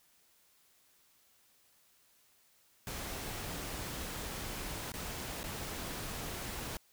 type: noise with dropouts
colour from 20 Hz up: pink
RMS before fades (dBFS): -41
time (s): 2.87-6.77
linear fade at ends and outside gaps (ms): 0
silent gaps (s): 4.919-4.939 / 5.431-5.44
effects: white hiss -68 dBFS RMS until 6.92 s